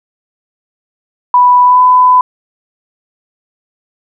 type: tone with pitch glide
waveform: sine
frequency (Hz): 987.8 to 1002.7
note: B5 to B5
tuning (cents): 0 to +26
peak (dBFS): -3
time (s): 1.34-2.21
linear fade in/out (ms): 2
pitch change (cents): +26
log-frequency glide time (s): 1.63-1.81
effects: none